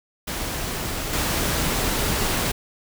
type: noise with level steps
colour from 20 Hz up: pink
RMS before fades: -28 / -23 dBFS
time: 0.27-2.52 s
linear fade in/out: 10 ms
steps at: 1.13 s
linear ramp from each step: 2 ms
effects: none